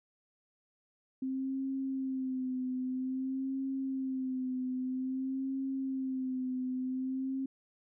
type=tone with vibrato; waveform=sine; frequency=261.6 Hz; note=C4; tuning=in tune; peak=-32 dBFS; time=1.22-7.46 s; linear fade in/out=5 ms; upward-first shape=sine; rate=0.51 Hz; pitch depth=43 cents each way; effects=none